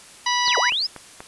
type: harmonic tone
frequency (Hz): 980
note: B5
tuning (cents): -14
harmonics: 1 / 2 / 3 / 4 / 5 / 6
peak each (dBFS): -22 / -25 / -27 / -28 / -29 / -30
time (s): 0.26-0.7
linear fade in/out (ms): 5
type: linear two-way sweep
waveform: sine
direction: down then up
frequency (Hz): 5320 to 400 to 5320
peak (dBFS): -20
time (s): 0.45-0.87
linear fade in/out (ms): 10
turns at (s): 0.58
type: click train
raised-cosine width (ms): 0.5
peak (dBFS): -20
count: 4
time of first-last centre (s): 0.48-1.205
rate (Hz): 4.14
effects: white hiss -45 dBFS RMS until 1.27 s + resampled to 24000 Hz